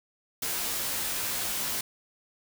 white noise with comb filter, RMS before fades -31 dBFS, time 0.42-1.81 s, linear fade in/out 5 ms, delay 16 ms, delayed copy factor -0.6, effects none

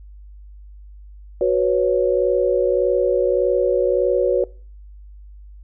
sine chord, F# suspended fourth, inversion none, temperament just, 370 / 493.3 / 555 Hz, F#4 / B4 / C#5, 0 / -2 / +2 cents, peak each -19 dBFS, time 1.41-4.44 s, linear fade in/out 2 ms, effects noise-tail reverb RT60 0.4 s tail -23 dB re dry + added 50 Hz sine -38 dBFS peak until 5.63 s

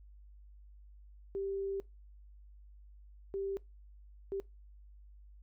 sine tone bursts at uneven times, 392 Hz, G4, in tune, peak -34 dBFS, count 3, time 1.35-1.8 / 3.34-3.57 / 4.32-4.4 s, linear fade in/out 0 ms, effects noise-tail reverb RT60 0.2 s tail -21 dB re dry + added 50 Hz sine -53 dBFS peak until 5.42 s

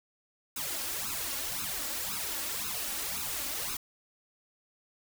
white noise with flanger, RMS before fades -35 dBFS, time 0.56-3.77 s, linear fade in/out 5 ms, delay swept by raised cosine 0.76 to 3.66 ms, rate 1.9 Hz, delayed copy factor +0.9, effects none

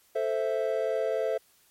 triangle chord, A minor, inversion none, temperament equal, 440 / 523.3 / 659.3 Hz, A4 / C5 / E5, 0 / 0 / 0 cents, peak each -28 dBFS, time 0.15-1.38 s, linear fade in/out 10 ms, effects white hiss -63 dBFS RMS until 1.7 s + MP3 64 kbps

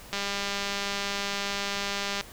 click train, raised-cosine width 0.2 ms, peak -13 dBFS, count 417, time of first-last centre 0.13-2.21 s, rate 200 Hz, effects pink hiss -47 dBFS RMS until 2.32 s

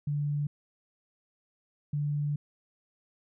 sine tone pair in turn, 145.9 / 146.41 Hz, D3 / D3, -11 / -5 cents, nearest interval unison, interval 6 cents, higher second, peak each -27 dBFS, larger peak neither, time 0.07-0.47 / 1.93-2.36 s, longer second, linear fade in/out 5 ms, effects none

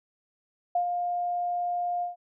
sine tone with ADSR envelope, 706 Hz, F5, 19 cents sharp, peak -21 dBFS, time 0.75-2.16 s, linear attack 5 ms, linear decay 93 ms, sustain -5 dB, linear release 140 ms, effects none

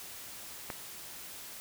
click, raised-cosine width 0.5 ms, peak -21 dBFS, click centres 0.702 s, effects white hiss -46 dBFS RMS until 1.6 s

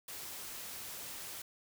white noise, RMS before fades -45 dBFS, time 0.08-1.42 s, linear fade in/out 5 ms, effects none

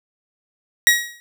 sawtooth tone with exponential decay, 1902 Hz, A#6, 34 cents sharp, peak -4 dBFS, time 0.87-1.2 s, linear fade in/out 0 ms, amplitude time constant 71 ms, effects none

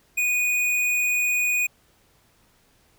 sine tone with hard clipping, 2471 Hz, D#7, 13 cents flat, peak -21 dBFS, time 0.17-1.67 s, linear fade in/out 10 ms, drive 17 dB, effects pink hiss -61 dBFS RMS until 2.98 s

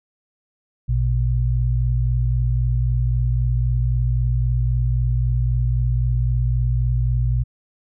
sine tone pair together, 57.9 / 121.7 Hz, A#1 / B2, -11 / -25 cents, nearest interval octave + minor second, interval 1286 cents, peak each -19 dBFS, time 0.88-7.44 s, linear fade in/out 20 ms, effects none

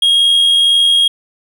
triangle tone with amplitude modulation, 3269 Hz, G#7, 28 cents flat, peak -5 dBFS, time 0.02-1.08 s, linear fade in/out 5 ms, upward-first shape sine, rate 82 Hz, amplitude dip 30%, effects none

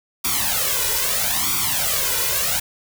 white noise with flanger, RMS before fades -21 dBFS, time 0.24-2.6 s, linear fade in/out 10 ms, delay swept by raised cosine 0.86 to 2.06 ms, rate 0.77 Hz, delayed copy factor +0.9, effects none

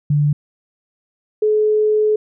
sine tone pair in turn, 146.83 / 427.2 Hz, D3 / G#4, 0 / +49 cents, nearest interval octave + tritone, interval 1849 cents, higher second, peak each -12 dBFS, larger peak neither, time 0.1-0.33 / 1.42-2.16 s, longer second, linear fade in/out 5 ms, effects none

